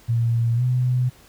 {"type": "tone with pitch glide", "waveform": "sine", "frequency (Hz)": [116.54, 125.63], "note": ["A#2", "B2"], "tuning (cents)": [0, 30], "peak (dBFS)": -17, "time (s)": [0.08, 1.1], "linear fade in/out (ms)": 20, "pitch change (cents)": 130, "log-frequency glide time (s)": [0.55, 0.63], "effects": ["pink hiss -51 dBFS RMS until 1.28 s"]}